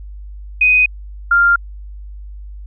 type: tone pair in turn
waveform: sine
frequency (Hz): 2499 / 1395.6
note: D#7 / F6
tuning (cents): +7 / -2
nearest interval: minor seventh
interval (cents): 1009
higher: first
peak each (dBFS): -8 / -8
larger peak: neither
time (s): 0.61-0.86 / 1.31-1.56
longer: neither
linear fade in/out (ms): 5
effects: added 50 Hz sine -29 dBFS peak until 2.66 s